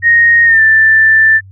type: tone with pitch glide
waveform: sine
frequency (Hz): 1864.7 to 1770.2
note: A#6 to A6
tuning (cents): 0 to +10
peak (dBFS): -4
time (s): 0.02-1.41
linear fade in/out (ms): 50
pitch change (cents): -90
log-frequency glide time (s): 0.45-0.61
effects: added 96 Hz sine -33 dBFS peak until 1.51 s